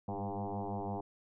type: tone with frequency modulation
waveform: sine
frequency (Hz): 300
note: D4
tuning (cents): +37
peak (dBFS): -35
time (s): 0.08-1.01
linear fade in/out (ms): 5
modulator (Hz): 101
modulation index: 5.9
effects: none